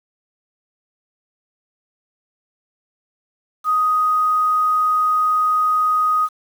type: tone with quantisation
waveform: sine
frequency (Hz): 1249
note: D#6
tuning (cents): +6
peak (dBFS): -14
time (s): 3.64-6.29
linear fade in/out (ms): 50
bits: 7
effects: none